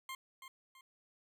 20% pulse tone with echo, 1058 Hz, C6, 19 cents sharp, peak -37 dBFS, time 0.09-0.15 s, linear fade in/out 2 ms, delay 330 ms, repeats 2, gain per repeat -8 dB, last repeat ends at 0.81 s, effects none

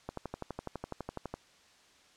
click train, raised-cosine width 1 ms, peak -23 dBFS, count 16, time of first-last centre 0.09-1.34 s, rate 12 Hz, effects white hiss -62 dBFS RMS until 2.16 s + low-pass 6000 Hz 12 dB/octave

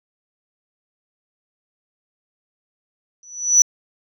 sine tone with exponential growth, 5930 Hz, F#8, 3 cents sharp, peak -4 dBFS, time 3.23-3.62 s, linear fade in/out 1 ms, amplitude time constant 83 ms, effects tanh soft clip ceiling -4 dBFS

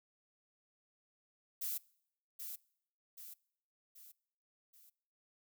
violet noise with echo, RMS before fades -39 dBFS, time 1.61-1.78 s, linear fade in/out 10 ms, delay 780 ms, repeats 4, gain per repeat -6 dB, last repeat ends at 4.9 s, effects noise-tail reverb RT60 0.7 s tail -24 dB re dry

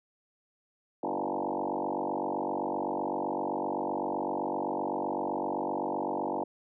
sine tone with frequency modulation, 593 Hz, D5, 17 cents sharp, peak -29 dBFS, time 1.03-6.44 s, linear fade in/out 5 ms, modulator 47.8 Hz, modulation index 7.1, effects none

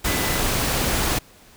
sine tone in noise, 1999 Hz, B6, 20 cents sharp, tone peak -31 dBFS, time 0.06-0.39 s, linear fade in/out 10 ms, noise pink, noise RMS -22 dBFS, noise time 0.04-1.19 s, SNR -12 dB, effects pink hiss -50 dBFS RMS until 1.56 s

